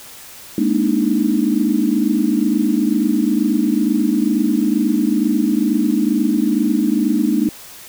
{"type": "tone cluster", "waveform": "sine", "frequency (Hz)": [209.3, 237.5, 291.6, 313.8], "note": ["G#3", "A#3", "D4", "D#4"], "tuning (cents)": [14, 33, -12, 15], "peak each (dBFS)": -19, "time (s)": [0.58, 7.49], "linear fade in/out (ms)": 2, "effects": ["white hiss -38 dBFS RMS until 7.88 s"]}